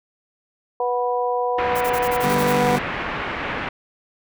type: harmonic tone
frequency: 245.5 Hz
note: B3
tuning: 10 cents flat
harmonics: 2 / 3 / 4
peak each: -22 / -24 / -25 dBFS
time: 0.8-2.76 s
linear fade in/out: 2 ms
type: low-pass noise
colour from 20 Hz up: white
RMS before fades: -27 dBFS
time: 1.58-3.69 s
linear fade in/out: 5 ms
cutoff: 2300 Hz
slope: 24 dB/octave
type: noise bursts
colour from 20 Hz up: blue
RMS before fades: -32 dBFS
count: 9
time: 1.75-2.53 s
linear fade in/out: 10 ms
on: 60 ms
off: 30 ms
type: chord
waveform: sawtooth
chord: G major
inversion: second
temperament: just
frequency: 147 / 196 / 245 Hz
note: D3 / G3 / B3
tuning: +2 / 0 / -14 cents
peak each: -21 dBFS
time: 2.23-2.79 s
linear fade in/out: 10 ms
effects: none